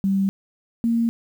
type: tone pair in turn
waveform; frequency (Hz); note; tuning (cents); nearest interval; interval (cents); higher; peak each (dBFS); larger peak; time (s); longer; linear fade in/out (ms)
sine; 194.7 / 231.5; G3 / A#3; -12 / -12; minor third; 300; second; -17; neither; 0.04-0.29 / 0.84-1.09; neither; 0
effects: 8-bit